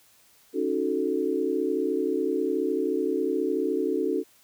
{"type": "chord", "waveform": "sine", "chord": "D# half-diminished seventh", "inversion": "third", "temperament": "equal", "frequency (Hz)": [277.2, 311.1, 370, 440], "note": ["C#4", "D#4", "F#4", "A4"], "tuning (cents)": [0, 0, 0, 0], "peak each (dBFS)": [-30, -30, -28, -28], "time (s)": [0.53, 4.24], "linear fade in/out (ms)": 50, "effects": ["white hiss -59 dBFS RMS until 4.43 s"]}